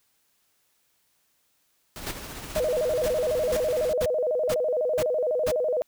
pink noise with tremolo, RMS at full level -37 dBFS, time 1.96-3.93 s, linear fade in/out 0 ms, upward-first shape triangle, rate 15 Hz, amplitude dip 35%
pink noise bursts, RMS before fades -31 dBFS, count 8, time 2.06-5.518 s, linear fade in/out 10 ms, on 56 ms, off 430 ms
sine tone with vibrato, 555 Hz, C#5, 2 cents sharp, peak -22 dBFS, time 2.56-5.82 s, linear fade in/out 0 ms, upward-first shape square, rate 12 Hz, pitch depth 190 cents each way
effects white hiss -69 dBFS RMS until 5.87 s

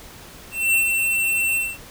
square tone with ADSR envelope, 2698 Hz, E7, 40 cents sharp, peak -15 dBFS, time 0.51-1.78 s, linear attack 230 ms, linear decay 120 ms, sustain -4 dB, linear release 220 ms, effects pink hiss -42 dBFS RMS until 1.9 s

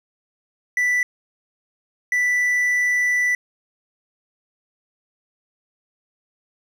triangle tone bursts at uneven times, 1975.5 Hz, B6, in tune, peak -15 dBFS, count 2, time 0.77-1.03 / 2.12-3.35 s, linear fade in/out 2 ms, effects none

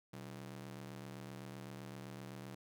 sawtooth ring-modulated tone, 155.56 Hz, D#3, in tune, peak -40 dBFS, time 0.13-2.55 s, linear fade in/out 5 ms, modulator 33.9 Hz, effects none

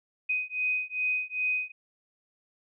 sine beating tone pair, 2502 / 2504.5 Hz, D#7 / D#7, +9 / +11 cents, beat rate 2.5 Hz, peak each -30 dBFS, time 0.29-1.72 s, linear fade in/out 10 ms, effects none

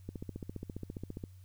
click train, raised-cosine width 3 ms, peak -27 dBFS, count 18, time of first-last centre 0.09-1.239 s, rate 14.8 Hz, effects added 93 Hz sine -51 dBFS peak until 1.44 s + white hiss -70 dBFS RMS until 1.44 s

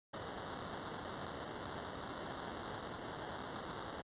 violet noise with sample-and-hold, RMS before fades -45 dBFS, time 0.13-4.02 s, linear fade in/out 10 ms, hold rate 2450 Hz, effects high-pass 60 Hz 12 dB/octave + resampled to 8000 Hz

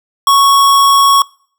square tone, 1108.7 Hz, C#6, in tune, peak -6 dBFS, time 0.27-1.22 s, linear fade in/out 2 ms, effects noise-tail reverb RT60 0.5 s tail -24 dB re dry

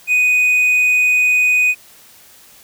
triangle tone, 2489 Hz, D#7, in tune, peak -9 dBFS, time 0.07-1.75 s, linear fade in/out 50 ms, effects white hiss -45 dBFS RMS until 2.63 s

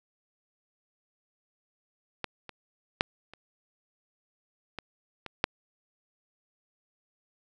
clicks, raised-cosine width 0.3 ms, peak -15 / -25 / -6 / -30 / -20 / -22 / -6 dBFS, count 7, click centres 2.243 / 2.493 / 3.009 / 3.336 / 4.787 / 5.263 / 5.441 s, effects none

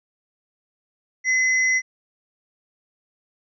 sine tone pair together, 2030 / 5742 Hz, B6 / F8, +47 / +47 cents, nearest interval octave + tritone, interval 1800 cents, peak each -17 / -27 dBFS, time 1.24-1.82 s, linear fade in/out 50 ms, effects none

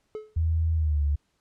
triangle tone with exponential decay, 430 Hz, A4, 40 cents flat, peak -27 dBFS, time 0.15-0.38 s, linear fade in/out 0 ms, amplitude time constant 48 ms
sine tone with pitch glide, 81.2 to 72.34 Hz, E2 to D2, -26 to -26 cents, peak -21 dBFS, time 0.36-1.16 s, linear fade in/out 10 ms, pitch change -200 cents, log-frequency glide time 0.74-1.02 s
effects pink hiss -72 dBFS RMS until 1.4 s + low-pass 9000 Hz 12 dB/octave

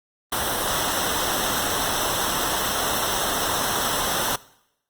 pink noise with comb filter, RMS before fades -24 dBFS, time 0.32-4.36 s, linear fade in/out 5 ms, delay 0.43 ms, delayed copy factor -0.75, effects noise-tail reverb RT60 0.8 s tail -21 dB re dry + Opus 32 kbps

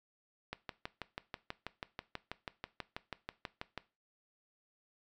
click train, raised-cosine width 0.3 ms, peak -23 dBFS, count 21, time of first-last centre 0.53-3.777 s, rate 6.16 Hz, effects noise-tail reverb RT60 0.3 s tail -18 dB re dry

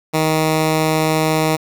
10% pulse tone, 157.3 Hz, D#3, 19 cents sharp, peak -6 dBFS, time 0.13-1.57 s, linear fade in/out 20 ms, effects 7-bit

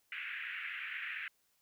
white band-pass noise, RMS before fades -42 dBFS, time 0.12-1.28 s, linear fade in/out 2 ms, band 1500 to 2600 Hz, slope 48 dB/octave, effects white hiss -75 dBFS RMS until 1.61 s

